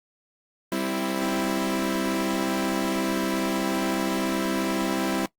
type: chord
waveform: sawtooth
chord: C major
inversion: second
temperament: equal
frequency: 196 / 261.6 / 329.6 Hz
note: G3 / C4 / E4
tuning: 0 / 0 / 0 cents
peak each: -25 / -25 / -23 dBFS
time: 0.72-5.26 s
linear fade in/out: 2 ms
effects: noise-tail reverb RT60 0.1 s tail -20 dB re dry + Opus 24 kbps